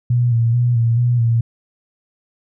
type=tone with vibrato; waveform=sine; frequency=118.7 Hz; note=A#2; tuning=32 cents sharp; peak=-12 dBFS; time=0.1-1.41 s; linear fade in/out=5 ms; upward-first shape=square; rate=2.3 Hz; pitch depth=41 cents each way; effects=none